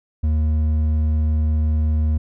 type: tone with hard clipping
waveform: sine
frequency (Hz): 77.1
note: D#2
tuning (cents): -15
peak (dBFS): -17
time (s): 0.23-2.18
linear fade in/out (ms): 10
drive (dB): 5
effects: none